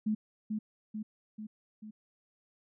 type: tone with echo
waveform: sine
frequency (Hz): 214.6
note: A3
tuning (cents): -43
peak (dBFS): -27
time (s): 0.06-0.15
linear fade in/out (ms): 10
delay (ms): 440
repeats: 4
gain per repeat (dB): -4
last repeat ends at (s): 1.91
effects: none